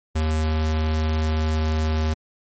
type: tone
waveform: square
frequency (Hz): 78.3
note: D#2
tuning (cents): +11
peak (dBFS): -20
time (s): 0.15-2.14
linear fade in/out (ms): 10
effects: MP3 32 kbps

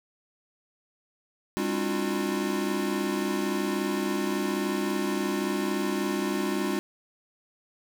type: tone cluster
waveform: square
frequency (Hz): 201.6 / 267 / 300.3 / 337.7 / 361.3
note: G3 / C4 / D4 / E4 / F#4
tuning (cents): +49 / +35 / +39 / +42 / -41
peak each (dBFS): -32 / -36 / -33 / -36 / -32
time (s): 1.57-6.79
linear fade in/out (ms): 0
effects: none

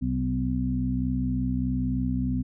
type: harmonic tone with a mistuned harmonic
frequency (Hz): 63.3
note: B1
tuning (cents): +43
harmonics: 1 / 2 / 3 / 4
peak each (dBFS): -30 / -30 / -32 / -27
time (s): 0.01-2.43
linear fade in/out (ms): 20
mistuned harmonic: 2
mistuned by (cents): +26
effects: none

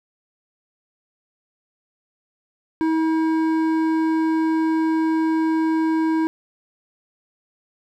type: tone with hard clipping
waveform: sine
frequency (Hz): 320.6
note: E4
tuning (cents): -48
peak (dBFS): -19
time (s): 2.81-6.27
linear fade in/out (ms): 0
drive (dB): 10
effects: none

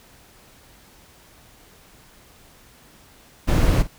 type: noise with echo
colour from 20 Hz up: brown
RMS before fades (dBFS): -17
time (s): 3.47-3.83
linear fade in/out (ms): 20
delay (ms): 49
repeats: 1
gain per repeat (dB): -15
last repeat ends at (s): 3.879
effects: pink hiss -51 dBFS RMS until 3.98 s

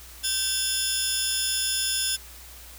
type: tone cluster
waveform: 20% pulse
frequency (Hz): 1559 / 2739 / 3480 / 5160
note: G6 / F7 / A7 / E8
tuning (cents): -10 / -34 / -20 / -38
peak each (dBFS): -30 / -31 / -22 / -22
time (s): 0.23-2.17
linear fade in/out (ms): 20
effects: added 60 Hz sine -47 dBFS peak until 2.78 s + white hiss -46 dBFS RMS until 2.78 s

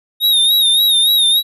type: tone with vibrato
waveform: square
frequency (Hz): 3729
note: A#7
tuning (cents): 0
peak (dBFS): -10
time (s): 0.2-1.43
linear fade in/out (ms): 50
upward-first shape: sine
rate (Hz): 3.5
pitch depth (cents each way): 69
effects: none

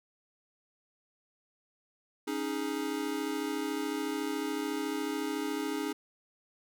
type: chord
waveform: square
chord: C# suspended second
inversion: none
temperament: equal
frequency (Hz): 277.2 / 311.1 / 415.3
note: C#4 / D#4 / G#4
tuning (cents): 0 / 0 / 0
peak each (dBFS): -37 / -36 / -38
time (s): 2.27-5.93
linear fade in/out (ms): 10
effects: none

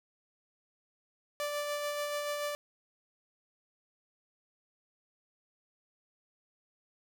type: tone with tremolo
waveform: sawtooth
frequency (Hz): 586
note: D5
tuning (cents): -4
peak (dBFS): -28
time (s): 1.4-2.55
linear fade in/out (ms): 0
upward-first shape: sine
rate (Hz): 6.9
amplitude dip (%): 30
effects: none

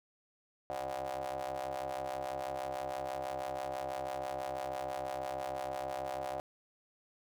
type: ring-modulated tone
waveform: 30% pulse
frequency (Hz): 66.2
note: C2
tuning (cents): +21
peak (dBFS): -31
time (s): 0.7-6.4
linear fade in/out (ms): 0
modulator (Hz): 665
effects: none

